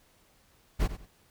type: noise with echo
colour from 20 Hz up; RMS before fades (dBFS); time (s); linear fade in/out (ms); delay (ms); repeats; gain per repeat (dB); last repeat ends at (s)
brown; -25; 0.79-0.88; 20; 93; 2; -12; 1.066
effects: pink hiss -64 dBFS RMS until 1.3 s